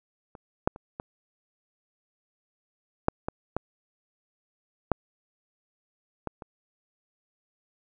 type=clicks; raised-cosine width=1 ms; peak=-30 / -7 / -28 / -20 / -6 / -15 / -13 / -7 / -17 / -26 dBFS; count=10; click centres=0.352 / 0.675 / 0.761 / 0.999 / 3.084 / 3.285 / 3.566 / 4.917 / 6.273 / 6.422 s; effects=none